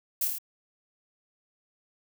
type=noise with echo; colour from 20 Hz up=violet; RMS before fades=-27 dBFS; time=0.21-0.25 s; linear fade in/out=5 ms; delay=27 ms; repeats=5; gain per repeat=-2 dB; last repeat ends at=0.385 s; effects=none